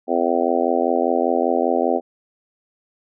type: harmonic tone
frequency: 85.1 Hz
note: F2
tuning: 44 cents flat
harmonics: 3 / 4 / 5 / 6 / 7 / 8 / 9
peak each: -24 / -24 / -24 / -24 / -24 / -24 / -24 dBFS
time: 0.07-2.01 s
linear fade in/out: 50 ms
effects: none